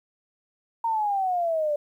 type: exponential sweep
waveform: sine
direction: down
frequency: 930 to 580 Hz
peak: -22 dBFS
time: 0.84-1.76 s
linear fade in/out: 5 ms
effects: 10-bit